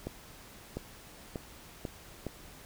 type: accelerating click train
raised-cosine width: 2 ms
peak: -22 dBFS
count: 5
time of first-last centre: 0.07-2.267 s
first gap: 700 ms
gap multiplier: 0.84
effects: pink hiss -52 dBFS RMS until 2.65 s